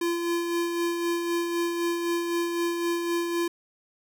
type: tone with tremolo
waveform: square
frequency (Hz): 342.1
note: F4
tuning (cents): -36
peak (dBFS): -24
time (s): 0.01-3.48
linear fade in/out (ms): 5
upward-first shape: sine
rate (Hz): 3.9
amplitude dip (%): 40
effects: none